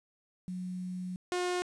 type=tone pair in turn; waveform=sine / sawtooth; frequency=182.4 / 358.6 Hz; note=F#3 / F4; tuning=-24 / +46 cents; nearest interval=octave; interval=1170 cents; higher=second; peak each=-35 / -26 dBFS; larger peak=second; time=0.48-1.16 / 1.32-1.62 s; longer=first; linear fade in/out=0 ms; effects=resampled to 22050 Hz + 10-bit